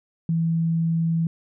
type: tone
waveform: sine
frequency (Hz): 164.81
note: E3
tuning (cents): 0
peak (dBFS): -19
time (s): 0.29-1.27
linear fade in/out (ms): 2
effects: none